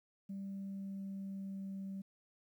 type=tone with pitch glide; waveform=sine; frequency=196 to 193.86 Hz; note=G3 to G3; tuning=0 to -19 cents; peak=-39 dBFS; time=0.29-2.02 s; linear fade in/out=10 ms; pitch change=-19 cents; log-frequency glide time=0.43-1.87 s; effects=tanh soft clip ceiling -38 dBFS + 12-bit